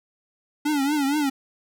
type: tone with vibrato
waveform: square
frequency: 286.9 Hz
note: D4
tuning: 40 cents flat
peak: -21 dBFS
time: 0.65-1.3 s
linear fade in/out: 10 ms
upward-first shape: triangle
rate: 4.3 Hz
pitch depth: 130 cents each way
effects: none